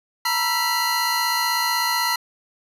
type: tone cluster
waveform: square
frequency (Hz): 915 / 971 / 1338 / 1966 / 4168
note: A#5 / B5 / E6 / B6 / C8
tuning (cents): -32 / -30 / +25 / -8 / -7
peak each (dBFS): -29 / -26 / -28 / -26 / -26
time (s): 0.25-2.16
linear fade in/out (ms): 5
effects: resampled to 32000 Hz